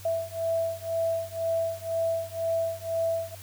sine beating tone pair, 659.3 / 661.3 Hz, E5 / E5, 0 / +5 cents, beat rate 2 Hz, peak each -29 dBFS, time 0.05-3.35 s, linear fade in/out 5 ms, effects added 96 Hz sine -44 dBFS peak until 3.42 s + white hiss -48 dBFS RMS until 3.42 s

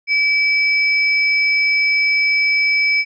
sine tone pair together, 2300 / 5163 Hz, D7 / E8, -37 / -37 cents, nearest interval octave + major second, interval 1400 cents, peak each -13 / -24 dBFS, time 0.07-3.05 s, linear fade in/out 50 ms, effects none

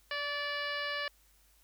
harmonic tone with a mistuned harmonic, 581 Hz, D5, 19 cents flat, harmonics 1 / 2 / 3 / 4 / 5 / 6 / 7 / 8 / 9, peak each -41 / -41 / -37 / -43 / -42 / -50 / -46 / -47 / -51 dBFS, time 0.11-1.08 s, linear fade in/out 2 ms, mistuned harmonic 2, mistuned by -20 cents, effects added 50 Hz sine -66 dBFS peak until 1.63 s + white hiss -67 dBFS RMS until 1.63 s

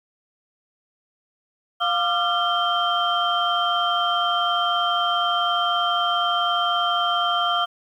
sine tone cluster, 703 / 1188 / 1373 / 3144 Hz, F5 / D6 / F6 / G7, +11 / +20 / -30 / +4 cents, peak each -24 dBFS, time 1.8-7.66 s, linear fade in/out 20 ms, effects tanh soft clip ceiling -9 dBFS + 9-bit

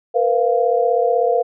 sine tone cluster, 466.9 / 503 / 694 Hz, A#4 / B4 / F5, +3 / +32 / -11 cents, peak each -18 dBFS, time 0.14-1.43 s, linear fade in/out 20 ms, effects none

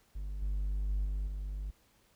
triangle tone with level steps, 49.87 Hz, G1, 30 cents sharp, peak -34 / -28 / -26 / -29 / -33 dBFS, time 0.15-1.71 s, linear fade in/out 10 ms, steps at 0.42 / 0.89 / 1.05 / 1.27 s, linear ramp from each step 5 ms, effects tanh soft clip ceiling -24 dBFS + pink hiss -68 dBFS RMS until 2.15 s

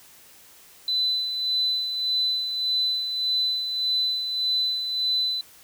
sine tone with tremolo, 4010 Hz, B7, 26 cents sharp, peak -20 dBFS, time 0.88-5.41 s, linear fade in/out 2 ms, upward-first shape sine, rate 1.7 Hz, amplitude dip 50%, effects white hiss -51 dBFS RMS until 5.63 s

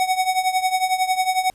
square tone with tremolo, 747 Hz, F#5, 16 cents sharp, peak -15 dBFS, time 0-1.5 s, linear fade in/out 0 ms, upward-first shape triangle, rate 11 Hz, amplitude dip 85%, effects pink hiss -59 dBFS RMS until 1.54 s + resampled to 32000 Hz

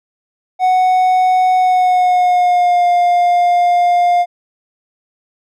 triangle tone with pitch glide, 740 to 705.4 Hz, F#5 to F5, 0 to +17 cents, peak -7 dBFS, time 0.59-4.26 s, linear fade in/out 50 ms, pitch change -83 cents, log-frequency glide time 1.57-2.87 s, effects none

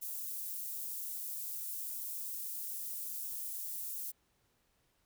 white high-pass noise, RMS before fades -41 dBFS, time 0.01-4.12 s, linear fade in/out 20 ms, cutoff 11000 Hz, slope 12 dB/octave, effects pink hiss -75 dBFS RMS until 5.05 s

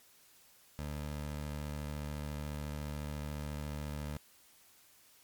20% pulse tone, 74.1 Hz, D2, 16 cents sharp, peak -33 dBFS, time 0.79-4.17 s, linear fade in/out 0 ms, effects white hiss -63 dBFS RMS until 5.23 s + MP3 96 kbps

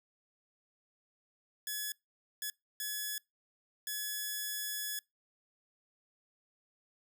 5% pulse tone bursts at uneven times, 1700 Hz, G#6, 40 cents sharp, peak -25 dBFS, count 4, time 1.67-1.92 / 2.42-2.5 / 2.8-3.18 / 3.87-4.99 s, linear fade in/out 2 ms, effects noise-tail reverb RT60 0.2 s tail -26 dB re dry

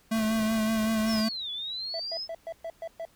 square tone with vibrato, 220 Hz, A3, in tune, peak -25 dBFS, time 0.11-1.29 s, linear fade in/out 10 ms, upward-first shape sine, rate 5.3 Hz, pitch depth 31 cents each way
pink noise, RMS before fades -42 dBFS, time 0.14-1.21 s, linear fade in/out 2 ms
sine linear two-way sweep, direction down then up, 5590 to 3385 to 5270 Hz, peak -32 dBFS, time 1.06-2.28 s, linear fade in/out 50 ms, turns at 1.51 s
triangle tone bursts, 661 Hz, E5, 5 cents sharp, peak -31 dBFS, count 7, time 1.94-3.052 s, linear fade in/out 2 ms, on 56 ms, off 120 ms
effects pink hiss -62 dBFS RMS until 3.15 s

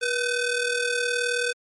sawtooth ring-modulated tone, 1007 Hz, B5, 33 cents sharp, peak -16 dBFS, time 0.01-1.53 s, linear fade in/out 20 ms, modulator 523 Hz, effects MP3 48 kbps

